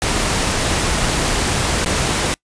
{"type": "noise with dropouts", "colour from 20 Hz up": "pink", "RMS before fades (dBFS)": -18, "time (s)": [0.02, 2.34], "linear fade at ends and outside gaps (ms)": 0, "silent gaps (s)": [1.846, 1.86], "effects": ["noise-tail reverb RT60 0.1 s tail -25 dB re dry", "resampled to 22050 Hz"]}